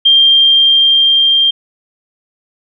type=tone with level ramp; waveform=sine; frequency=3186 Hz; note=G7; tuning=27 cents sharp; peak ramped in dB=-4 to -7 dBFS; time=0.05-1.51 s; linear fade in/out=10 ms; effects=none

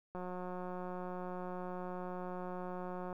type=click train; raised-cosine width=1 ms; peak=-30 dBFS; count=540; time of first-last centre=0.15-3.128 s; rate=181 Hz; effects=12-bit

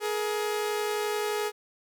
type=tone pair together; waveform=sawtooth; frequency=420.2 / 471.7 Hz; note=G#4 / A#4; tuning=+20 / +20 cents; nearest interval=major second; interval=200 cents; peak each=-24 / -31 dBFS; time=0-1.52 s; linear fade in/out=50 ms; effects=none

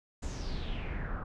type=noise with low-pass filter sweep; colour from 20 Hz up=brown; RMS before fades=-36 dBFS; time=0.22-1.24 s; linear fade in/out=10 ms; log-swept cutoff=7700 to 1200 Hz; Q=4.7; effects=none

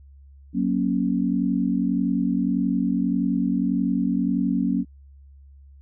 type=chord; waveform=sine; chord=F# major; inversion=none; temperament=equal with one note detuned; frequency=185 / 235.5 / 277.2 Hz; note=F#3 / A#3 / C#4; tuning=0 / +18 / 0 cents; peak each=-24 dBFS; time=0.53-4.85 s; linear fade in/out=50 ms; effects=added 69 Hz sine -45 dBFS peak until 5.81 s

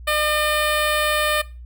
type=tone with notch filter; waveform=10% pulse; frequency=604 Hz; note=D5; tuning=48 cents sharp; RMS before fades=-20 dBFS; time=0.07-1.42 s; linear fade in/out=10 ms; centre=6500 Hz; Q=1.5; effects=noise-tail reverb RT60 0.3 s tail -19 dB re dry + added 60 Hz sine -35 dBFS peak until 1.65 s

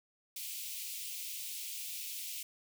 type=high-pass noise; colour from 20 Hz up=white; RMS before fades=-42 dBFS; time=0.36-2.43 s; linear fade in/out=5 ms; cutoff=2300 Hz; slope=48 dB/octave; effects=none

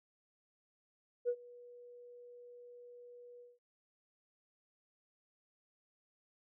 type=tone with ADSR envelope; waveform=sine; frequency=485.4 Hz; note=B4; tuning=30 cents flat; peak=-28 dBFS; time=1.25-3.59 s; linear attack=36 ms; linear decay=66 ms; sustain=-24 dB; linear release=190 ms; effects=tanh soft clip ceiling -25 dBFS

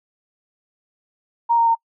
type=tone with pitch steps; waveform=sine; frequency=935 / 925.9 / 916.8 Hz; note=A#5 / A#5 / A#5; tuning=+5 / -12 / -29 cents; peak=-13 dBFS; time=1.49-1.754 s; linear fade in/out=20 ms; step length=88 ms; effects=noise-tail reverb RT60 0.1 s tail -26 dB re dry

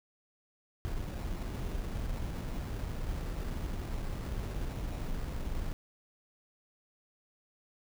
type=noise with sample-and-hold; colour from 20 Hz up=brown; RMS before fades=-36 dBFS; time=0.85-5.73 s; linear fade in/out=0 ms; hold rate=3150 Hz; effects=none

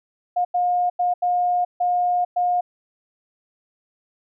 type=tone bursts at uneven times; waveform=sine; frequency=714 Hz; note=F5; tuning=38 cents sharp; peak=-17 dBFS; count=6; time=0.36-0.45 / 0.54-0.9 / 0.99-1.14 / 1.22-1.65 / 1.8-2.25 / 2.36-2.61 s; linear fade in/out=10 ms; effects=none

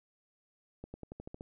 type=accelerating click train; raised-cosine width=2 ms; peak=-30 dBFS; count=8; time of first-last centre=0.84-1.409 s; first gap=100 ms; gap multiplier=0.93; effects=none

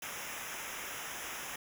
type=noise with comb filter; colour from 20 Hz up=pink; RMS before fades=-42 dBFS; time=0.02-1.56 s; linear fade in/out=5 ms; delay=0.23 ms; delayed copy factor=-0.9; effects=none

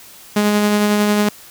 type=tone with tremolo; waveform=sawtooth; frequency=208.1 Hz; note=G#3; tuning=4 cents sharp; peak=-8 dBFS; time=0.36-1.29 s; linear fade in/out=5 ms; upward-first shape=sine; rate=11 Hz; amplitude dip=25%; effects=white hiss -41 dBFS RMS until 1.5 s

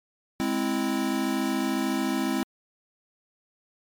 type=chord; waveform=square; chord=Ab augmented; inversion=none; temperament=equal; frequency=207.7 / 261.6 / 329.6 Hz; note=Ab3 / C4 / E4; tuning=0 / 0 / 0 cents; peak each=-31 / -28 / -30 dBFS; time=0.4-2.43 s; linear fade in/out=0 ms; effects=MP3 96 kbps

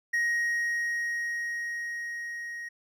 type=tone with level ramp; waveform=triangle; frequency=1881 Hz; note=A#6; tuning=15 cents sharp; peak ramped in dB=-22 to -34 dBFS; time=0.13-2.69 s; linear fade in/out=10 ms; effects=none

